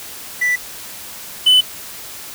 triangle tone pair in turn, 1975.5 / 3010 Hz, B6 / F#7, 0 / +29 cents, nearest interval perfect fifth, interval 729 cents, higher second, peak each -12 / -6 dBFS, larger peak second, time 0.41-0.56 / 1.46-1.61 s, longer neither, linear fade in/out 10 ms, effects white hiss -33 dBFS RMS until 2.34 s

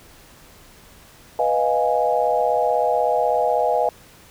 sine chord, F half-diminished seventh, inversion second, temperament equal, 493.9 / 622.3 / 698.5 / 830.6 Hz, Cb5 / Eb5 / F5 / Ab5, 0 / 0 / 0 / 0 cents, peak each -22 dBFS, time 1.39-3.89 s, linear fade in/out 2 ms, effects pink hiss -48 dBFS RMS until 4.3 s

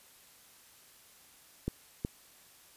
clicks, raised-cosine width 3 ms, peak -19 dBFS, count 2, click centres 1.68 / 2.049 s, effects white hiss -59 dBFS RMS until 2.76 s + resampled to 32000 Hz

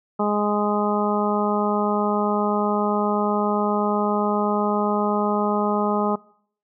harmonic tone, 207.7 Hz, G#3, in tune, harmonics 1 / 2 / 3 / 4 / 5 / 6, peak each -23 / -25 / -27 / -26 / -29 / -28 dBFS, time 0.19-6.16 s, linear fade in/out 10 ms, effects noise-tail reverb RT60 0.6 s tail -23 dB re dry

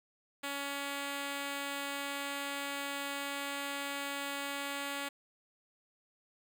5% pulse tone, 281.2 Hz, C#4, 25 cents sharp, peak -25 dBFS, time 0.43-5.09 s, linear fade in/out 10 ms, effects none

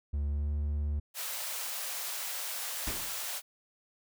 triangle tone with pitch glide, 72 to 73.56 Hz, D2 to D2, -34 to +3 cents, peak -27 dBFS, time 0.13-1 s, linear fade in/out 10 ms, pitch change +37 cents, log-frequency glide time 0.27-0.51 s
white high-pass noise, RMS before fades -37 dBFS, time 1.14-3.42 s, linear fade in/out 50 ms, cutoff 500 Hz, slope 48 dB/octave
pink noise with exponential decay, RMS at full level -34 dBFS, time 2.87-3.28 s, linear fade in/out 2 ms, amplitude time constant 88 ms
effects none

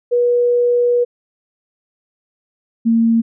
sine tone pair in turn, 484.3 / 228.6 Hz, B4 / A#3, -34 / -34 cents, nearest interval octave + minor second, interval 1300 cents, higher first, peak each -11 / -10 dBFS, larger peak second, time 0.11-1.05 / 2.85-3.22 s, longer first, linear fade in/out 20 ms, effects none

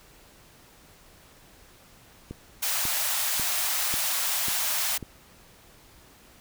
click train, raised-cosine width 3 ms, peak -23 dBFS, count 6, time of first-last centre 2.31-5.027 s, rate 1.84 Hz
white high-pass noise, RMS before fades -27 dBFS, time 2.62-4.98 s, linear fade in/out 10 ms, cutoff 600 Hz, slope 48 dB/octave
effects pink hiss -54 dBFS RMS until 6.4 s

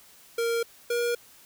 square tone pair in turn, 464.5 / 476.2 Hz, A#4 / A#4, -6 / +37 cents, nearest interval unison, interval 43 cents, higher second, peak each -25 dBFS, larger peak neither, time 0.38-0.63 / 0.9-1.15 s, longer neither, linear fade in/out 5 ms, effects white hiss -54 dBFS RMS until 1.45 s

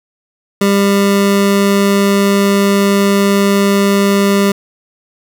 25% pulse tone, 199.4 Hz, G3, 30 cents sharp, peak -5 dBFS, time 0.61-4.52 s, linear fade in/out 5 ms, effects none

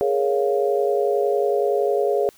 sine chord, Bb minor seventh, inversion third, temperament equal, 415.3 / 466.2 / 554.4 / 698.5 Hz, Ab4 / Bb4 / Db5 / F5, 0 / 0 / 0 / 0 cents, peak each -20 / -26 / -23 / -26 dBFS, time 0.01-2.29 s, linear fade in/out 0 ms, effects white hiss -53 dBFS RMS until 2.37 s

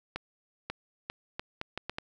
accelerating click train, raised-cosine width 0.3 ms, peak -18 dBFS, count 8, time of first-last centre 0.16-1.985 s, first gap 540 ms, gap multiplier 0.74, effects none

